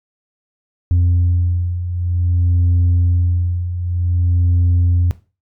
sine beating tone pair, 87.31 / 87.84 Hz, F2 / F2, 0 / +11 cents, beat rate 0.53 Hz, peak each -17 / -12 dBFS, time 0.91-5.11 s, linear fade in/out 0 ms, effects noise-tail reverb RT60 0.3 s tail -17 dB re dry + tanh soft clip ceiling -9 dBFS

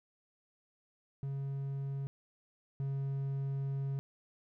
triangle tone pair in turn, 137.7 / 137.22 Hz, C#3 / C#3, -11 / -17 cents, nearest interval unison, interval 6 cents, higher first, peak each -33 / -31 dBFS, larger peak second, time 1.23-2.07 / 2.8-3.99 s, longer second, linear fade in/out 0 ms, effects none

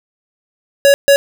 square tone bursts at uneven times, 560 Hz, C#5, 18 cents sharp, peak -6 dBFS, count 2, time 0.85-0.94 / 1.08-1.16 s, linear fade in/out 0 ms, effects none

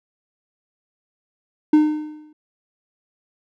triangle tone with exponential decay, 304.6 Hz, D#4, 37 cents flat, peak -6 dBFS, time 1.73-2.33 s, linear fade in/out 5 ms, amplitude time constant 130 ms, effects none

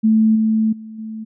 sine tone with level steps, 219.6 Hz, A3, 3 cents flat, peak -10 / -13 / -31 / -26 dBFS, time 0.03-1.25 s, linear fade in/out 20 ms, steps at 0.35 / 0.72 / 0.98 s, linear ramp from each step 10 ms, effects none

